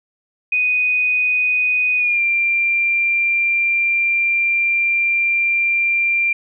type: tone with pitch glide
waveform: sine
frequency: 2489 to 2375 Hz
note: D#7 to D7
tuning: 0 to +19 cents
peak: -14 dBFS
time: 0.52-6.33 s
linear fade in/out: 5 ms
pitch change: -81 cents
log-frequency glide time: 1.96-2.21 s
effects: none